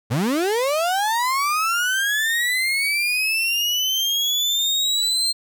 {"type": "linear sweep", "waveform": "35% pulse", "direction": "up", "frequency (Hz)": [101.1, 4186], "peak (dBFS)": -17, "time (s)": [0.1, 5.33], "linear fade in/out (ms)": 20, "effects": []}